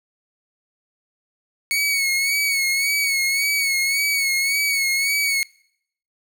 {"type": "tone with vibrato", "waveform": "sawtooth", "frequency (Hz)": 2217, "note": "C#7", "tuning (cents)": 0, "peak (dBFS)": -15, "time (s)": [1.71, 5.43], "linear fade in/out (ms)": 0, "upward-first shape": "sine", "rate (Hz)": 1.8, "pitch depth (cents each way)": 51, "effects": ["noise-tail reverb RT60 0.7 s tail -25 dB re dry"]}